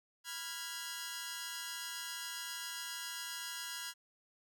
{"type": "chord", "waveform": "10% pulse", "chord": "F diminished", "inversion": "second", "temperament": "equal with one note detuned", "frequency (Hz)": [987.8, 1396.9, 1648.8], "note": ["Cb6", "F6", "Ab6"], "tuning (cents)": [0, 0, -13], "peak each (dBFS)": [-39, -38, -35], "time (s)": [0.24, 3.94], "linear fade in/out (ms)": 50, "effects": []}